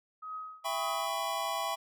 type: tone with tremolo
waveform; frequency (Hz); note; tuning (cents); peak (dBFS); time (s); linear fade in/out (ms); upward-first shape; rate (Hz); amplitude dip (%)
sine; 1264; D#6; +27; -36; 0.22-1.07; 10; triangle; 1.9; 95
type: chord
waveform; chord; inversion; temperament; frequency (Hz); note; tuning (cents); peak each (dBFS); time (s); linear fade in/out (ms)
square; C# half-diminished seventh; first; just; 665.2 / 798.3 / 997.9 / 1108.7; E5 / G5 / B5 / C#6; +16 / +31 / +18 / 0; -38; 0.64-1.76; 20
effects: none